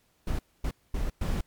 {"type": "noise bursts at uneven times", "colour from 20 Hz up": "brown", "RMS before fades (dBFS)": -28, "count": 4, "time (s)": [[0.27, 0.39], [0.64, 0.71], [0.94, 1.1], [1.21, 1.41]], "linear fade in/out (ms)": 5, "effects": ["pink hiss -68 dBFS RMS until 1.46 s", "MP3 96 kbps"]}